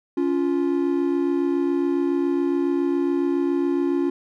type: tone pair together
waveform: triangle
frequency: 281.3 / 348.5 Hz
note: C#4 / F4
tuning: +26 / -4 cents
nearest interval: major third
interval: 370 cents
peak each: -20 dBFS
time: 0.17-4.1 s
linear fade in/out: 5 ms
effects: none